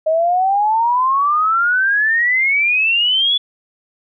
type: exponential sweep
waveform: sine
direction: up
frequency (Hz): 622.3 to 3454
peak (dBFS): -12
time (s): 0.06-3.38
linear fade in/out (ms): 10
effects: none